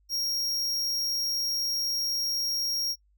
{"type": "tone", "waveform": "45% pulse", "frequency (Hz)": 5588, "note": "F8", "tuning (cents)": 0, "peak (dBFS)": -27, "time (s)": [0.09, 2.96], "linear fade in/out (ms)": 50, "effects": ["noise-tail reverb RT60 0.1 s tail -25 dB re dry", "added 50 Hz sine -62 dBFS peak until 3.17 s"]}